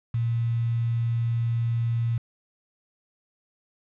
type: tone with quantisation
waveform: sine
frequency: 116.54 Hz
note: A#2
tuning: in tune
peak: -22 dBFS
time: 0.14-2.18 s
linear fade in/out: 5 ms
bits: 7
effects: low-pass 2000 Hz 12 dB/octave